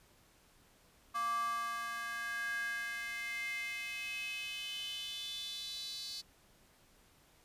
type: tone with high-pass filter sweep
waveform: square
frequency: 233.1 Hz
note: A#3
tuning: in tune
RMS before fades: -40 dBFS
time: 1.14-6.22 s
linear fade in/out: 20 ms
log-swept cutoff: 1100 to 4400 Hz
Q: 7
effects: pink hiss -66 dBFS RMS until 7.44 s + resampled to 32000 Hz